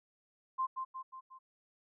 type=tone with echo; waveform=sine; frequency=1046.5 Hz; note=C6; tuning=in tune; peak=-30 dBFS; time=0.58-0.67 s; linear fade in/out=20 ms; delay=180 ms; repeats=4; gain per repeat=-5 dB; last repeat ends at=1.39 s; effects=none